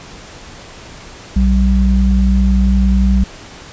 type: tone pair together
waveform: sine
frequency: 60.7 / 192.71 Hz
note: B1 / G3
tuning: -29 / -29 cents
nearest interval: octave + minor sixth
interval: 2000 cents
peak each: -10 / -13 dBFS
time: 1.36-3.24 s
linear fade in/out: 5 ms
effects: pink hiss -35 dBFS RMS until 3.72 s + resampled to 16000 Hz